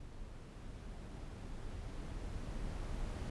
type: noise with level ramp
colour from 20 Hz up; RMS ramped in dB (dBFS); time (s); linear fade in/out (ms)
brown; -50 to -40; 0-3.3; 5
effects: resampled to 24000 Hz